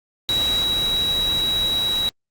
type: tone in noise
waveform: sine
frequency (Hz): 3873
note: B7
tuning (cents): -35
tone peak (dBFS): -18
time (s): 0.29-2.09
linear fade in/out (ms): 0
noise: pink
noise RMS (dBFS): -30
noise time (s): 0.29-2.09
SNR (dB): +9
effects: Opus 48 kbps